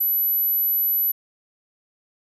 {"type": "tone", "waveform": "sine", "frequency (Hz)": 11920, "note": "F#9", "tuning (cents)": 12, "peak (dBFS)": -18, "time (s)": [0, 1.12], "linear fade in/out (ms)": 10, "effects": []}